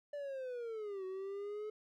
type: linear two-way sweep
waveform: triangle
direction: down then up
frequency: 587.3 to 372.8 to 429.6 Hz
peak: -38 dBFS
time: 0.13-1.7 s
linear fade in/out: 5 ms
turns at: 1.05 s
effects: none